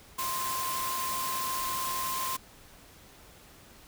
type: tone in noise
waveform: sine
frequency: 1046.5 Hz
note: C6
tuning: in tune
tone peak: -32 dBFS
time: 0.18-2.37 s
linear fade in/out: 10 ms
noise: white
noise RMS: -35 dBFS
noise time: 0.18-2.37 s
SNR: 0 dB
effects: pink hiss -54 dBFS RMS until 3.87 s